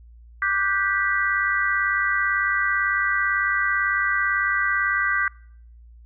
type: chord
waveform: sine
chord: G major seventh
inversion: second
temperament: just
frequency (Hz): 1176 / 1470 / 1568 / 1960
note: D6 / F#6 / G6 / B6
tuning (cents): +2 / -12 / 0 / -14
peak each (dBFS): -26 / -29 / -23 / -24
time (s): 0.42-5.28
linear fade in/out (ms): 2
effects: noise-tail reverb RT60 0.6 s tail -25 dB re dry + added 58 Hz sine -44 dBFS peak until 6.05 s